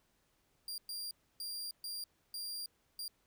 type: tone bursts at uneven times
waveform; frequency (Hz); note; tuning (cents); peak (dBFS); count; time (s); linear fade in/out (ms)
sawtooth; 4773; D8; +27; -37; 6; 0.68-0.78 / 0.89-1.11 / 1.4-1.71 / 1.84-2.04 / 2.34-2.66 / 2.99-3.08; 2
effects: pink hiss -75 dBFS RMS until 3.26 s